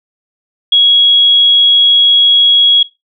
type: tone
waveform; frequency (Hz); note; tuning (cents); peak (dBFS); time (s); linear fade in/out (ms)
sine; 3322; G#7; 0; -4; 0.72-2.83; 5
effects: noise-tail reverb RT60 0.2 s tail -17 dB re dry